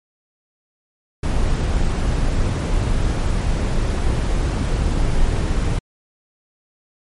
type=noise; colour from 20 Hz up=brown; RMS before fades=-18 dBFS; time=1.23-5.79 s; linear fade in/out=5 ms; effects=MP3 48 kbps